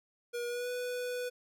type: tone with pitch glide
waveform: square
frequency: 479 to 493.9 Hz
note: A#4 to B4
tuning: +47 to 0 cents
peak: -35 dBFS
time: 0.33-1.3 s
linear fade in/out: 20 ms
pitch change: +53 cents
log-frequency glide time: 0.47-0.69 s
effects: none